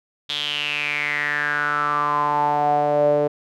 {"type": "tone with band-pass filter sweep", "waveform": "sawtooth", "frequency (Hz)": 147.2, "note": "D3", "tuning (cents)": 4, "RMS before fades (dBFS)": -21, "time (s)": [0.29, 3.28], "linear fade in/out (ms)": 10, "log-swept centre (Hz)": [3500, 510], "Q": 7.5, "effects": []}